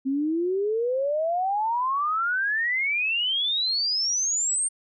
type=exponential sweep; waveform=sine; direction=up; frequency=261.6 to 8870 Hz; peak=-22 dBFS; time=0.05-4.69 s; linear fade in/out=20 ms; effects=none